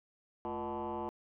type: tone with frequency modulation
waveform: sine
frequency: 611 Hz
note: D#5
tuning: 32 cents flat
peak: -34 dBFS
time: 0.45-1.09 s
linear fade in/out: 0 ms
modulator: 131 Hz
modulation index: 3.1
effects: tanh soft clip ceiling -32 dBFS